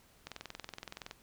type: click train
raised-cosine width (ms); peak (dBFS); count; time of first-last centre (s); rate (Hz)
0.2; -25; 19; 0.27-1.111; 21.4
effects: pink hiss -64 dBFS RMS until 1.22 s

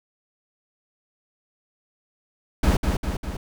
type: noise with echo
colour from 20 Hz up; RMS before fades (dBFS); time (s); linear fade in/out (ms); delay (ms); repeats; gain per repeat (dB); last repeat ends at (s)
brown; -18; 2.63-2.77; 5; 200; 3; -4; 3.37
effects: none

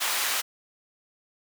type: high-pass noise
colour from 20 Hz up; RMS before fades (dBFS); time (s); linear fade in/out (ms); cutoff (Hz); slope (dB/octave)
pink; -27; 0-0.42; 20; 1100; 12
effects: none

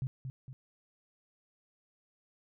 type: tone with echo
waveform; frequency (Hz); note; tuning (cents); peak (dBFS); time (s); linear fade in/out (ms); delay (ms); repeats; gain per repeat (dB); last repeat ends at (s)
sine; 130.81; C3; 0; -31; 0.02-0.07; 0; 230; 2; -6; 0.53
effects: none

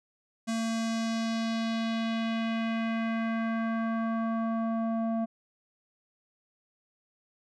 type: tone with low-pass filter sweep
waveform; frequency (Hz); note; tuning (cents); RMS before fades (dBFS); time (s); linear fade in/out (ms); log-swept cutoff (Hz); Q
square; 226.3; A3; +49; -30; 0.47-5.26; 20; 7800 to 740; 1.7
effects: none

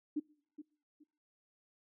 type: tone with echo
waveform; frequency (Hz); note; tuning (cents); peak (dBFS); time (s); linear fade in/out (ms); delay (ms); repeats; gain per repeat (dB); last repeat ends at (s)
sine; 298.7; D4; +29; -31; 0.16-0.2; 10; 420; 2; -13; 1.04
effects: noise-tail reverb RT60 0.6 s tail -24 dB re dry

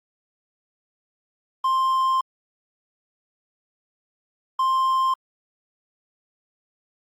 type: tone bursts at uneven times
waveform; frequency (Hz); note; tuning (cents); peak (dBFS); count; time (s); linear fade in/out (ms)
triangle; 1051; C6; +7; -16; 2; 1.64-2.21 / 4.59-5.14; 5
effects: Opus 32 kbps

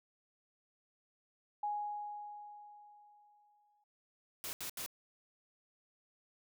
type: tone with exponential decay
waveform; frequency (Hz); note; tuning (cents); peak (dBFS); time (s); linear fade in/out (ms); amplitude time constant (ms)
sine; 830.6; G#5; 0; -33; 1.63-3.84; 5; 480
type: noise bursts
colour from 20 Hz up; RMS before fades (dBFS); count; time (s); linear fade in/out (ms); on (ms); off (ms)
white; -42; 3; 4.44-4.862; 0; 90; 76
effects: none

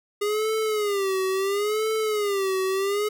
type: tone with vibrato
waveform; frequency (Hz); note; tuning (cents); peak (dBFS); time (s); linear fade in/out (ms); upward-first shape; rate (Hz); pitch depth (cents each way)
square; 407.5; G#4; -33; -23; 0.21-3.09; 10; sine; 0.73; 130
effects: none

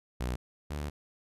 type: tone pair in turn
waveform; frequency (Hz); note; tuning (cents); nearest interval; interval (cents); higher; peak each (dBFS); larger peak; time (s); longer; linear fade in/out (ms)
sawtooth; 61.74 / 73.58; B1 / D2; 0 / +4; minor third; 304; second; -27 / -30; first; 0.2-0.36 / 0.7-0.9; second; 10
effects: resampled to 32000 Hz

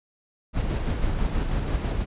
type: noise with tremolo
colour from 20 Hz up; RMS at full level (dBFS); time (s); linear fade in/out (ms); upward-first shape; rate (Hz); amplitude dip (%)
brown; -24; 0.53-2.06; 50; square; 6.1; 30
effects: resampled to 8000 Hz

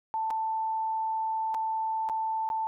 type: tone with dropouts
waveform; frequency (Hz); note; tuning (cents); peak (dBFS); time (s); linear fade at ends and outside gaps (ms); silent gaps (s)
sine; 885; A5; +10; -27; 0.14-2.67; 0; 0.304-0.308 / 1.543-1.547 / 2.089-2.097 / 2.49-2.501
effects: none

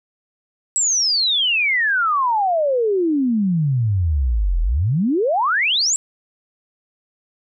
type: exponential two-way sweep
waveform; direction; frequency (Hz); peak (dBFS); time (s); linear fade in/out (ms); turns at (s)
sine; down then up; 7902 to 39.47 to 7902; -15; 0.76-5.96; 0; 4.61
effects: none

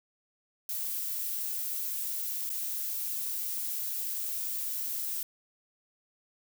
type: noise with dropouts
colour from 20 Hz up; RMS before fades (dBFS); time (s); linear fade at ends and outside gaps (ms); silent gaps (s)
violet; -34; 0.69-5.23; 2; 2.494-2.5
effects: none

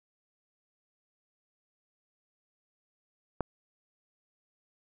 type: click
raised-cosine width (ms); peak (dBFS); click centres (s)
1; -15; 3.407
effects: none

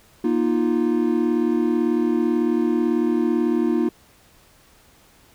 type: chord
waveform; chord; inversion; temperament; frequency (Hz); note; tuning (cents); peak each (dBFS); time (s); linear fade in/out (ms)
triangle; Bb suspended fourth; none; equal with one note detuned; 237.7 / 311.1 / 349.2; Bb3 / Eb4 / F4; +34 / 0 / 0; -20; 0.24-3.89; 5
effects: pink hiss -54 dBFS RMS until 5.34 s

